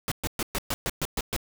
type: noise bursts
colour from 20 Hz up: pink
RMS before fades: -28 dBFS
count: 9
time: 0.08-1.364 s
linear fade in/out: 0 ms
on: 36 ms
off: 120 ms
effects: none